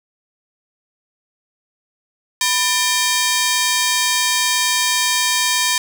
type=ring-modulated tone; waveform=10% pulse; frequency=1389 Hz; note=F6; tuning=10 cents flat; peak=-4 dBFS; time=2.41-5.78 s; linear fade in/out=2 ms; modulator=396 Hz; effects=none